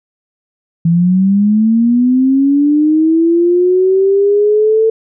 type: linear sweep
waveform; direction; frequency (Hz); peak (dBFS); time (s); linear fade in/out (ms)
sine; up; 164.5 to 448; -7; 0.85-4.9; 5
effects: none